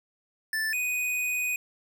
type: tone pair in turn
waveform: square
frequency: 1760 / 2489 Hz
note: A6 / D#7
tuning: 0 / 0 cents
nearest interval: tritone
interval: 600 cents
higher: second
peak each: -27 dBFS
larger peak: neither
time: 0.53-0.73 / 0.73-1.56 s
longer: second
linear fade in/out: 2 ms
effects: none